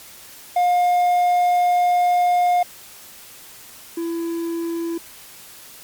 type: tone pair in turn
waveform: triangle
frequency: 712 / 335.2 Hz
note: F5 / E4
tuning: +33 / +29 cents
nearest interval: octave + minor second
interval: 1304 cents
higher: first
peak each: -12 / -20 dBFS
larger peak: first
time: 0.56-2.63 / 3.97-4.98 s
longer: first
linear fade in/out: 5 ms
effects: white hiss -42 dBFS RMS until 5.83 s + MP3 96 kbps